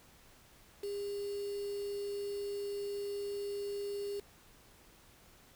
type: tone with quantisation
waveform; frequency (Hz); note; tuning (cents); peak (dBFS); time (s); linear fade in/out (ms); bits
sine; 404.3; G#4; -46; -36; 0.83-4.2; 5; 8
effects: pink hiss -61 dBFS RMS until 5.55 s